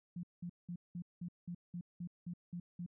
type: tone bursts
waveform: sine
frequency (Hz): 174.61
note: F3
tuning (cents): 0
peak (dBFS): -40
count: 11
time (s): 0.16-2.863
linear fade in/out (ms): 5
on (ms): 73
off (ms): 190
effects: none